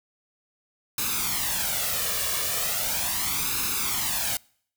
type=noise with flanger; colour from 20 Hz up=white; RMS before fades=-27 dBFS; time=0.98-4.37 s; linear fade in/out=2 ms; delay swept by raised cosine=0.77 to 1.76 ms; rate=0.38 Hz; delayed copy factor=+0.7; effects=noise-tail reverb RT60 0.6 s tail -26 dB re dry

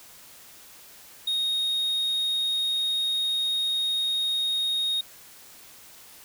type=tone; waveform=triangle; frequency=3729 Hz; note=A#7; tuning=in tune; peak=-22 dBFS; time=1.27-5.01 s; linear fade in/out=5 ms; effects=white hiss -49 dBFS RMS until 6.24 s

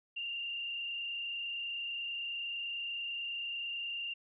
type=tone with frequency modulation; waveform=sine; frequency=2794 Hz; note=F7; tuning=in tune; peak=-36 dBFS; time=0.16-4.14 s; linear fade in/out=10 ms; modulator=29.1 Hz; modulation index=1.7; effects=none

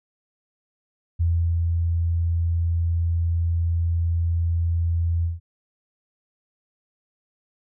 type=tone with ADSR envelope; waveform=sine; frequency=84.3 Hz; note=E2; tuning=39 cents sharp; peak=-17 dBFS; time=1.19-5.4 s; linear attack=19 ms; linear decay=360 ms; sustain=-2 dB; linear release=160 ms; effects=none

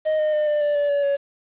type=tone with pitch steps; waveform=triangle; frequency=622.3 / 613.4 / 604.6 / 595.9 / 587.4 / 579 / 570.7 / 562.5 Hz; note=D#5 / D#5 / D#5 / D5 / D5 / D5 / D5 / C#5; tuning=0 / -25 / -50 / +25 / 0 / -25 / -50 / +25 cents; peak=-16 dBFS; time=0.05-1.17 s; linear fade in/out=20 ms; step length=140 ms; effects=resampled to 8000 Hz + 8-bit

